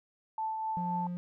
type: tone with tremolo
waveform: sine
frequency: 880 Hz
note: A5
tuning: in tune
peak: -30 dBFS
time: 0.38-1.07 s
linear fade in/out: 2 ms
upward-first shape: triangle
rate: 3.9 Hz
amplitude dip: 35%
type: tone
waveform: triangle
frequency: 176.8 Hz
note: F3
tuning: 22 cents sharp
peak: -32 dBFS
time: 0.77-1.17 s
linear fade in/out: 0 ms
effects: none